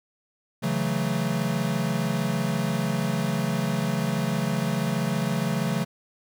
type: chord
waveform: square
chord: F# minor seventh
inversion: second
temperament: equal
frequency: 138.59 / 164.81 / 185 / 220 Hz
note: C#3 / E3 / F#3 / A3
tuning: 0 / 0 / 0 / 0 cents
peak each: -30 dBFS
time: 0.62-5.85 s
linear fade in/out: 20 ms
effects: none